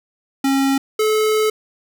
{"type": "tone pair in turn", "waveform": "square", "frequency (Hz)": [272, 431.8], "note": ["C#4", "A4"], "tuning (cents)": [-33, -33], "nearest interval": "minor sixth", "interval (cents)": 800, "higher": "second", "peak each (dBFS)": -15, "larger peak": "neither", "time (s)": [[0.44, 0.78], [0.99, 1.5]], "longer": "second", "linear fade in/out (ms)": 5, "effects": []}